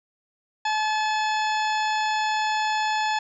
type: harmonic tone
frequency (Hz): 861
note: A5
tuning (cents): -38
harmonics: 1 / 2 / 3 / 4 / 5 / 6 / 8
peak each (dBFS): -23 / -29 / -33 / -35 / -37 / -39 / -41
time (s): 0.65-3.19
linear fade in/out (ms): 5
effects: none